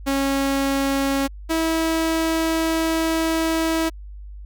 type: tone pair in turn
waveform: sawtooth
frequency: 274.4 / 324.6 Hz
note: C#4 / E4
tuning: -17 / -27 cents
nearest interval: minor third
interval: 290 cents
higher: second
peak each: -15 dBFS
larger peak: neither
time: 0.06-1.28 / 1.49-3.9 s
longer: second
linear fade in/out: 20 ms
effects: added 50 Hz sine -34 dBFS peak until 4.45 s